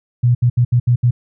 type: tone bursts at uneven times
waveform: sine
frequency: 121.7 Hz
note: B2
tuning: 25 cents flat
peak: -9 dBFS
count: 6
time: 0.23-0.35 / 0.42-0.5 / 0.57-0.65 / 0.72-0.8 / 0.87-0.96 / 1.03-1.11 s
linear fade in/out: 10 ms
effects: none